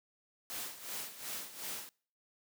white noise with tremolo, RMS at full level -40 dBFS, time 0.5-1.89 s, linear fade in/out 0 ms, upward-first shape sine, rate 2.7 Hz, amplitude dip 75%, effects noise-tail reverb RT60 0.5 s tail -26 dB re dry + high-pass 150 Hz 12 dB/octave

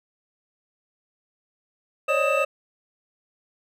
triangle tone cluster, 542 / 572 / 616 / 1254 / 2656 Hz, C#5 / D5 / D#5 / D#6 / E7, -39 / -46 / -17 / +13 / +12 cents, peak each -23 / -24 / -25 / -24 / -24 dBFS, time 2.08-2.45 s, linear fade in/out 10 ms, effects none

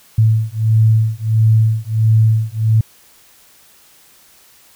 sine beating tone pair, 109.8 / 111.3 Hz, A2 / A2, -3 / +20 cents, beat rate 1.5 Hz, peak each -13 dBFS, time 0.18-2.81 s, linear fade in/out 5 ms, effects white hiss -48 dBFS RMS until 4.75 s

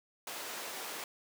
pink high-pass noise, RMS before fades -42 dBFS, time 0.27-1.04 s, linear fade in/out 2 ms, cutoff 490 Hz, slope 12 dB/octave, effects none

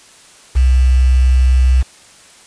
sine tone with quantisation, 63.9 Hz, C2, 40 cents flat, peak -7 dBFS, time 0.55-1.83 s, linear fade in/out 20 ms, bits 5, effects white hiss -43 dBFS RMS until 2.46 s + resampled to 22050 Hz

